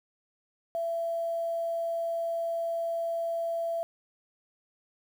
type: tone with quantisation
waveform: sine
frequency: 670 Hz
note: E5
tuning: 28 cents sharp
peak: -28 dBFS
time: 0.75-3.83 s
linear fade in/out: 0 ms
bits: 9
effects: none